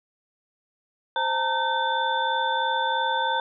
sine tone cluster, 522 / 854 / 917 / 1530 / 3533 Hz, C5 / G#5 / A#5 / G6 / A7, -4 / +48 / -29 / -42 / +6 cents, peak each -31 / -33 / -24 / -29 / -31 dBFS, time 1.16-3.4 s, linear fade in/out 2 ms, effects none

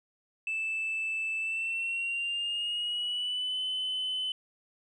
sine tone with pitch glide, 2637 to 3029 Hz, E7 to F#7, 0 to +40 cents, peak -28 dBFS, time 0.47-4.32 s, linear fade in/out 2 ms, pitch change +240 cents, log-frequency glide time 1.39-3.6 s, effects tanh soft clip ceiling -27 dBFS

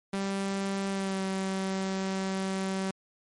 sawtooth tone with pitch glide, 195.8 to 191.44 Hz, G3 to G3, -2 to -41 cents, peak -25 dBFS, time 0.13-2.91 s, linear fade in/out 5 ms, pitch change -39 cents, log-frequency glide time 0.89-1.21 s, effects MP3 48 kbps

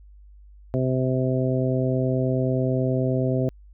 harmonic tone, 129.4 Hz, C3, 19 cents flat, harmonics 1 / 2 / 3 / 4 / 5, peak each -23 / -26 / -28 / -29 / -30 dBFS, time 0.74-3.49 s, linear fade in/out 0 ms, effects added 50 Hz sine -45 dBFS peak until 3.73 s

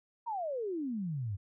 sine exponential sweep, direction down, 970 to 92 Hz, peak -33 dBFS, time 0.26-1.37 s, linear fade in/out 20 ms, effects none

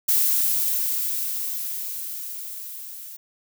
violet noise with level ramp, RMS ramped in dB -19 to -39 dBFS, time 0.08-3.17 s, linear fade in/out 10 ms, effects none

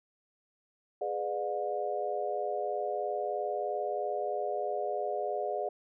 sine chord, G# diminished seventh, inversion none, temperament just, 415.3 / 498.4 / 598 / 717.6 Hz, G#4 / B4 / D5 / F5, 0 / +16 / +31 / +47 cents, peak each -36 / -39 / -35 / -35 dBFS, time 1.01-5.69 s, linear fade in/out 5 ms, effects none

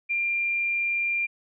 sine tone, 2387 Hz, D7, 28 cents sharp, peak -23 dBFS, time 0.09-1.27 s, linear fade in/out 20 ms, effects none

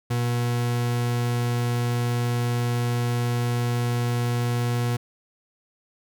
40% pulse tone, 120.4 Hz, B2, 44 cents flat, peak -21 dBFS, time 0.1-4.97 s, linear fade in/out 10 ms, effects none

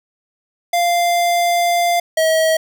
square tone pair in turn, 695 / 640.2 Hz, F5 / D#5, -9 / +49 cents, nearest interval minor second, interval 142 cents, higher first, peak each -14 / -13 dBFS, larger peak second, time 0.73-2 / 2.17-2.57 s, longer first, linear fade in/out 5 ms, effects none

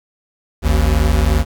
square tone pair together, 53.5 / 76.3 Hz, A1 / D#2, -48 / -33 cents, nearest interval tritone, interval 615 cents, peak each -15 dBFS, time 0.62-1.45 s, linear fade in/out 50 ms, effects 7-bit

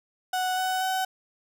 35% pulse tone with pitch steps, 740 / 747.3 / 754.7 Hz, F#5 / F#5 / F#5, 0 / +17 / +34 cents, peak -23 dBFS, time 0.33-1.05 s, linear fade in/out 5 ms, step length 240 ms, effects none

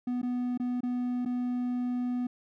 triangle tone with dropouts, 246.9 Hz, B3, in tune, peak -26 dBFS, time 0.07-2.27 s, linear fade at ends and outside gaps 5 ms, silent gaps 0.217-0.229 / 0.576-0.598 / 0.807-0.832 / 1.251-1.258 s, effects none

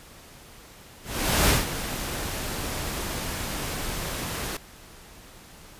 pink noise with ADSR envelope, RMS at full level -19 dBFS, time 1.03-4.57 s, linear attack 460 ms, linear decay 160 ms, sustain -12 dB, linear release 4 ms, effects pink hiss -48 dBFS RMS until 5.79 s + resampled to 32000 Hz

